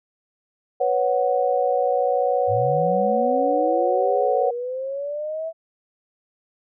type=chord; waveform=sine; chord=B suspended second; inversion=none; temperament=equal; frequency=493.9 / 554.4 / 740 Hz; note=B4 / C#5 / F#5; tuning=0 / 0 / 0 cents; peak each=-22 dBFS; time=0.8-4.51 s; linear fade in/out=10 ms
type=linear sweep; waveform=sine; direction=up; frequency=98 to 659.3 Hz; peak=-25 dBFS; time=2.47-5.53 s; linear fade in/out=50 ms
effects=none